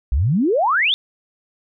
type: exponential sweep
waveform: sine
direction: up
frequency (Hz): 56 to 3704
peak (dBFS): -14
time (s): 0.12-0.94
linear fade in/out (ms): 0
effects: none